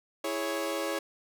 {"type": "chord", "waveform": "sawtooth", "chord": "C# minor", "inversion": "first", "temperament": "equal", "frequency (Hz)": [329.6, 415.3, 554.4], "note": ["E4", "G#4", "C#5"], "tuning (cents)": [0, 0, 0], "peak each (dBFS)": [-31, -33, -29], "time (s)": [0.24, 0.99], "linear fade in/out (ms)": 5, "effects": []}